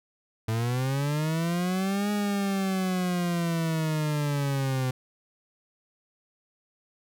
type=linear two-way sweep; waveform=40% pulse; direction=up then down; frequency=109.1 to 207.7 to 127.4 Hz; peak=-24 dBFS; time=0.48-4.91 s; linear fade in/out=5 ms; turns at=2.11 s; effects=none